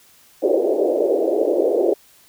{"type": "band-pass noise", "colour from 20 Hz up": "pink", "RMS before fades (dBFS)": -18, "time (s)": [0.42, 1.94], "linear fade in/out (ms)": 10, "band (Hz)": [340, 600], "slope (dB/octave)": 48, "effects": ["white hiss -52 dBFS RMS until 2.28 s"]}